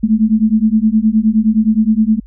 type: beating tone pair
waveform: sine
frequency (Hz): 213.4 / 223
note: G#3 / A3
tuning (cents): +47 / +23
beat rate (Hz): 9.6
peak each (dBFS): -12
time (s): 0.03-2.2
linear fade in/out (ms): 10
effects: added 49 Hz sine -35 dBFS peak until 2.26 s

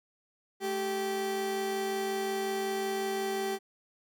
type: tone pair together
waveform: 30% pulse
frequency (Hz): 217.4 / 389.3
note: A3 / G4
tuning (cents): -21 / -12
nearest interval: minor seventh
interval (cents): 1009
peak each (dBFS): -37 / -28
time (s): 0.6-3.59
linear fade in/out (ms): 50
effects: none

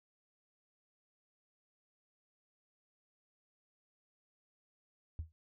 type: tone with exponential decay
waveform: sine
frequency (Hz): 80.5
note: E2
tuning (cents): -41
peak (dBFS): -32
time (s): 5.19-5.32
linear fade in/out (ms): 0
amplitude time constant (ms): 27
effects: tanh soft clip ceiling -32 dBFS

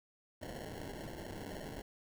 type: noise with sample-and-hold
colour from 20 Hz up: white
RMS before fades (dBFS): -45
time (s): 0.41-1.82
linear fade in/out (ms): 10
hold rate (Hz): 1225
effects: none

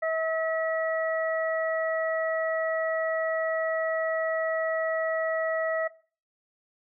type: harmonic tone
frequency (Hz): 645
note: E5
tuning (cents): -38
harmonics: 1 / 2 / 3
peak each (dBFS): -26 / -35 / -33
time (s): 0.02-5.88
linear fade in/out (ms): 10
effects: noise-tail reverb RT60 0.4 s tail -18 dB re dry

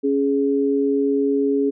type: tone pair together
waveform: sine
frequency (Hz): 277.3 / 417.2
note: C#4 / G#4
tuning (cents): +1 / +8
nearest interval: perfect fifth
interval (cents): 707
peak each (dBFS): -19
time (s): 0.03-1.71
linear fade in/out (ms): 20
effects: none

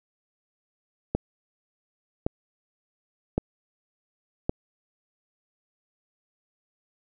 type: click train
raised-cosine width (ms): 2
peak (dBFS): -10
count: 4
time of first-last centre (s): 1.15-4.494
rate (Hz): 0.897
effects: none

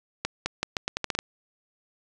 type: accelerating click train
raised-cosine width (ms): 0.2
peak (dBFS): -9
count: 10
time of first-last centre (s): 0.25-1.189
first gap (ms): 210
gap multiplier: 0.81
effects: resampled to 24000 Hz + 7-bit

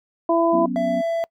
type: harmonic tone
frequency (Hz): 334.6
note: E4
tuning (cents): +26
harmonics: 1 / 2 / 3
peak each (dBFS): -19 / -18 / -23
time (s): 0.29-0.66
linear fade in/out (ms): 5
type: chord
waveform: sine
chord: F# suspended fourth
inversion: none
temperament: just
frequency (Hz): 185 / 246.7 / 277.5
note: F#3 / B3 / C#4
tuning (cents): 0 / -2 / +2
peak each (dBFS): -29 / -25 / -28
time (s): 0.52-1.02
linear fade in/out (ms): 20
type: tone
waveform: triangle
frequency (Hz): 667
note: E5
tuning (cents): +20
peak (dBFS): -18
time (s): 0.76-1.24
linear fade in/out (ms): 0
effects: noise-tail reverb RT60 0.1 s tail -25 dB re dry

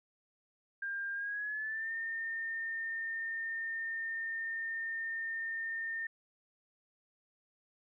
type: tone with pitch glide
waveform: sine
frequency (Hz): 1600 to 1816.8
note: G6 to A#6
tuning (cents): +35 to -45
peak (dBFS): -35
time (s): 0.82-6.07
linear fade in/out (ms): 5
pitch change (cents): +220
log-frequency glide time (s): 1.13-1.92
effects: none

